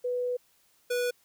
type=tone pair in turn; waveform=sine / square; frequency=493.9 / 489.6 Hz; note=B4 / B4; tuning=0 / -15 cents; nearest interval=unison; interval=15 cents; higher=first; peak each=-27 dBFS; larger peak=neither; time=0.04-0.37 / 0.9-1.11 s; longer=first; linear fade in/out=10 ms; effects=white hiss -66 dBFS RMS until 1.24 s